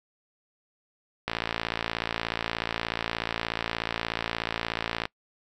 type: click train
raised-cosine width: 0.3 ms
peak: -11 dBFS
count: 215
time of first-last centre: 1.28-5.054 s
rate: 56.7 Hz
effects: noise-tail reverb RT60 0.1 s tail -24 dB re dry